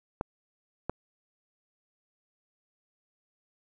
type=clicks; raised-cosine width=1 ms; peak=-16 dBFS; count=2; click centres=0.211 / 0.896 s; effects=none